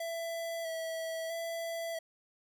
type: tone with vibrato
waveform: square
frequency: 659 Hz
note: E5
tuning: 1 cent flat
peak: -36 dBFS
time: 0-1.99 s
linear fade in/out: 5 ms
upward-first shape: square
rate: 0.77 Hz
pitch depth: 19 cents each way
effects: none